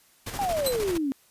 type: noise with tremolo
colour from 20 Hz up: pink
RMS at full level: -33 dBFS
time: 0.26-0.98 s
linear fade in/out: 10 ms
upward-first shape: square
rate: 13 Hz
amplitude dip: 50%
type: exponential sweep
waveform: sine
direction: down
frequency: 829 to 261 Hz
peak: -24 dBFS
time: 0.39-1.12 s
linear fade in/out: 0 ms
type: tone with exponential decay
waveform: 15% pulse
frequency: 4043 Hz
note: B7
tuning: 40 cents sharp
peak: -15 dBFS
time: 0.66-0.8 s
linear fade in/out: 5 ms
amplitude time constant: 29 ms
effects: white hiss -60 dBFS RMS until 1.3 s + resampled to 32000 Hz